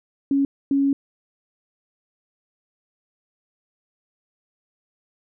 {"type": "tone bursts at uneven times", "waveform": "sine", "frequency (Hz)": 277.2, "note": "C#4", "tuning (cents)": 0, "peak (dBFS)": -16, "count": 2, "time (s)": [[0.31, 0.45], [0.71, 0.93]], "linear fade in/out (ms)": 2, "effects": []}